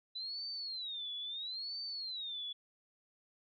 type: tone with vibrato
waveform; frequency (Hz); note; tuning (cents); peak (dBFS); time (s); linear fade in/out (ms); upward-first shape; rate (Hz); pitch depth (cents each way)
sine; 3951; B7; 0; -39; 0.15-2.53; 10; sine; 0.75; 250
effects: none